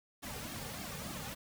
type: noise with flanger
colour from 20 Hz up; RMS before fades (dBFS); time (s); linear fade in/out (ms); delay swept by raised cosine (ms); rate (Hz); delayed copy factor
pink; -43; 0.22-1.35; 20; 2 to 3.1; 3.4; -0.9
effects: none